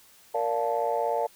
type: chord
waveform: sine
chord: Bb major seventh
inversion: none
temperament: just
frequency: 466.2 / 582.7 / 699.2 / 874.1 Hz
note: Bb4 / D5 / F5 / A5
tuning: 0 / -14 / +2 / -12 cents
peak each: -29 dBFS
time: 0.34-1.27 s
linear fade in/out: 10 ms
effects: tanh soft clip ceiling -15 dBFS + white hiss -56 dBFS RMS until 1.35 s